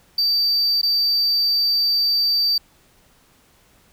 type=tone with dropouts; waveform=sine; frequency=4642 Hz; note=D8; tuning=21 cents flat; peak=-13 dBFS; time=0.18-2.58 s; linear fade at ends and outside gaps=5 ms; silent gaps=0.815-0.83 s; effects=tanh soft clip ceiling -15 dBFS + pink hiss -56 dBFS RMS until 3.92 s